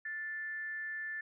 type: tone with frequency modulation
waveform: sine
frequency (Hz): 1760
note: A6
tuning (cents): 0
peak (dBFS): -37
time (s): 0.05-1.21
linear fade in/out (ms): 5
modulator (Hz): 338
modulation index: 0.25
effects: none